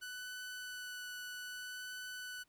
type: tone with vibrato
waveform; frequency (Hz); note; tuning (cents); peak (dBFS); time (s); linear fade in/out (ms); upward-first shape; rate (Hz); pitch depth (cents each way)
sawtooth; 1490; F#6; +12; -40; 0.01-2.44; 20; sine; 0.63; 9
effects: pink hiss -75 dBFS RMS until 2.48 s